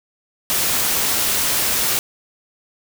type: noise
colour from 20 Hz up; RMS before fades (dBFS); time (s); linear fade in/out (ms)
white; -19; 0.5-1.99; 0
effects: none